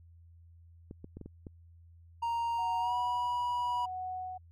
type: clicks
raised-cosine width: 3 ms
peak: -31 dBFS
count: 6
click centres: 0.911 / 1.044 / 1.17 / 1.213 / 1.26 / 1.468 s
type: tone with pitch glide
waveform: triangle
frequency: 932.3 to 972.5 Hz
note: A#5 to B5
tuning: 0 to -27 cents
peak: -28 dBFS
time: 2.22-3.86 s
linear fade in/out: 10 ms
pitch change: +73 cents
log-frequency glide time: 2.79-2.95 s
type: tone with tremolo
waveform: sine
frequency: 740 Hz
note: F#5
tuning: in tune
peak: -35 dBFS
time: 2.58-4.38 s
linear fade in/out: 10 ms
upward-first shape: sine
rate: 0.84 Hz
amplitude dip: 80%
effects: added 84 Hz sine -54 dBFS peak until 4.51 s